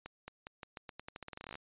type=accelerating click train; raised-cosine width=0.3 ms; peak=-28 dBFS; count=21; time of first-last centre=0.06-1.554 s; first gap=220 ms; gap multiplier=0.86; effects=resampled to 8000 Hz